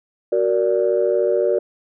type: tone cluster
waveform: sine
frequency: 372.9 / 466.5 / 583 Hz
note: F#4 / A#4 / D5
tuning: +14 / +1 / -13 cents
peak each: -19 dBFS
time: 0.32-1.59 s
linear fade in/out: 5 ms
effects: tanh soft clip ceiling -7 dBFS